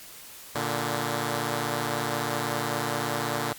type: tone pair together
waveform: 5% pulse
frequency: 116.2 / 146.5 Hz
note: A#2 / D3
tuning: -5 / -4 cents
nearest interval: major third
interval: 401 cents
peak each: -18 dBFS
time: 0.55-3.53 s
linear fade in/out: 5 ms
effects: white hiss -45 dBFS RMS until 3.58 s + MP3 96 kbps